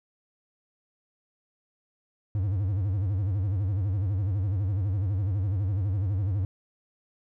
triangle tone with vibrato, 97.7 Hz, G2, 5 cents flat, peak -22 dBFS, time 2.35-6.45 s, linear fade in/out 0 ms, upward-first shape sine, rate 12 Hz, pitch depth 160 cents each way, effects none

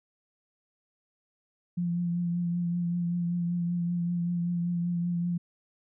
sine tone with vibrato, 173.4 Hz, F3, 12 cents flat, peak -26 dBFS, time 1.77-5.38 s, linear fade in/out 10 ms, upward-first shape triangle, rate 5.2 Hz, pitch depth 28 cents each way, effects none

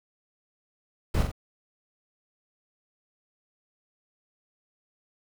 brown noise with echo, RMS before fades -24 dBFS, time 1.14-1.23 s, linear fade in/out 5 ms, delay 43 ms, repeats 2, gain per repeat -5 dB, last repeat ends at 1.316 s, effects none

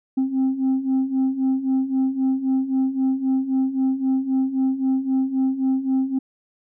sine beating tone pair, 261.6 / 265.4 Hz, C4 / C4, 0 / +25 cents, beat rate 3.8 Hz, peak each -22 / -18 dBFS, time 0.17-6.19 s, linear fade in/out 10 ms, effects tanh soft clip ceiling -15 dBFS

